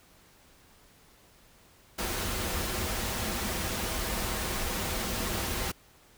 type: noise with comb filter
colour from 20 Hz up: pink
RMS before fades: -32 dBFS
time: 1.98-5.72 s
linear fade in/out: 10 ms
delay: 7 ms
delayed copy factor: -0.5
effects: pink hiss -59 dBFS RMS until 6.17 s